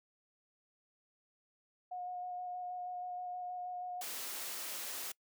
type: tone with vibrato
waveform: sine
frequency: 722 Hz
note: F#5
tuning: 43 cents flat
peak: -39 dBFS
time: 1.91-4.02 s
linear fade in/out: 10 ms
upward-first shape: square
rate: 6.3 Hz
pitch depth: 10 cents each way
type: noise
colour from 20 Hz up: white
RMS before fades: -42 dBFS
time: 4.01-5.12 s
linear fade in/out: 5 ms
effects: noise-tail reverb RT60 0.1 s tail -24 dB re dry + high-pass 300 Hz 12 dB/octave